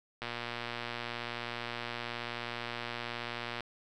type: click train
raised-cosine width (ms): 0.3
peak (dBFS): -21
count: 404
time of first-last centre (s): 0.22-3.607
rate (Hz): 119
effects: none